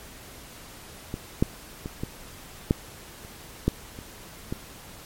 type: clicks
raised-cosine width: 3 ms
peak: -17 / -6 / -20 / -16 / -6 / -30 / -7 / -26 / -16 dBFS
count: 9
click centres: 1.141 / 1.425 / 1.859 / 2.035 / 2.709 / 3.249 / 3.68 / 3.989 / 4.525 s
effects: pink hiss -45 dBFS RMS until 5.05 s + MP3 64 kbps